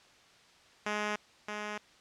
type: tone with echo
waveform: 5% pulse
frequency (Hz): 209.7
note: G#3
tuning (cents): +17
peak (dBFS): -20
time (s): 0.86-1.16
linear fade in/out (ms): 5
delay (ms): 620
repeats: 1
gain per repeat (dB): -5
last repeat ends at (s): 1.78
effects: white hiss -60 dBFS RMS until 2 s + low-pass 5000 Hz 12 dB/octave